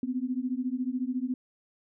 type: beating tone pair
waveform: sine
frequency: 246.9 / 260.9 Hz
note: B3 / C4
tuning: 0 / -5 cents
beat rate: 14 Hz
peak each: -31 dBFS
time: 0.03-1.34 s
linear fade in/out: 2 ms
effects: none